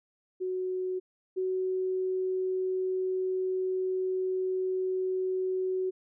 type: tone pair in turn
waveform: sine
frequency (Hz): 370 / 373.2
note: F#4 / F#4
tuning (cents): 0 / +15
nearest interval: unison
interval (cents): 15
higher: second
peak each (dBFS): -29 / -27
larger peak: second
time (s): 0.4-1 / 1.36-5.91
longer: second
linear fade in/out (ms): 20
effects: none